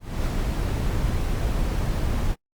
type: noise with ADSR envelope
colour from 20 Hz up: brown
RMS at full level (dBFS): -22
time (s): 0-2.36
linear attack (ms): 270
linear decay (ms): 3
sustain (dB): -2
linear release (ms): 54
effects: noise-tail reverb RT60 0.1 s tail -25 dB re dry + Opus 48 kbps